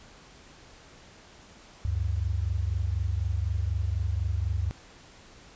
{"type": "tone pair together", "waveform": "sine", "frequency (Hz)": [71.8, 95.84], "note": ["D2", "G2"], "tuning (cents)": [-39, -39], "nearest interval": "perfect fourth", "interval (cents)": 500, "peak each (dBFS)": -28, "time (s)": [1.85, 4.71], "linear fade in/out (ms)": 0, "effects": ["pink hiss -52 dBFS RMS until 5.55 s", "resampled to 16000 Hz"]}